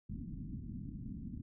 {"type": "low-pass noise", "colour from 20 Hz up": "white", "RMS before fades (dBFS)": -44, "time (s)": [0.09, 1.42], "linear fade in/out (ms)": 10, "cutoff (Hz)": 260, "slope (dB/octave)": 48, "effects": []}